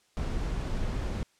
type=noise; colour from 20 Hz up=brown; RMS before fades=-31 dBFS; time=0.17-1.23 s; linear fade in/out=0 ms; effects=white hiss -67 dBFS RMS until 1.39 s + low-pass 8000 Hz 12 dB/octave